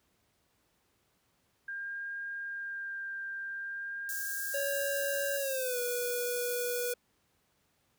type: tone with vibrato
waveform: sine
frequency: 1600 Hz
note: G6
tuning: 35 cents sharp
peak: -36 dBFS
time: 1.68-5.37 s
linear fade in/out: 5 ms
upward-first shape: sine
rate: 0.47 Hz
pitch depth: 13 cents each way
type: high-pass noise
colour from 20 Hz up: white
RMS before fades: -39 dBFS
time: 4.09-6.93 s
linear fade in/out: 0 ms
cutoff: 5600 Hz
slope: 24 dB/octave
type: tone with pitch glide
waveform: square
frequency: 560 to 487.5 Hz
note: C#5 to B4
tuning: +18 to -23 cents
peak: -33 dBFS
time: 4.54-6.94 s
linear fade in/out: 5 ms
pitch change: -241 cents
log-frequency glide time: 5.38-5.79 s
effects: pink hiss -73 dBFS RMS until 7.98 s + high-pass 60 Hz 12 dB/octave